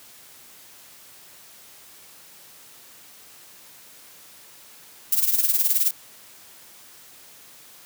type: noise with tremolo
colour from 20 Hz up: violet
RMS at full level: -18 dBFS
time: 5.12-5.91 s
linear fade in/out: 5 ms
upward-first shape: sine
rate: 19 Hz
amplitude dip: 70%
effects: white hiss -48 dBFS RMS until 7.85 s + high-pass 80 Hz 12 dB/octave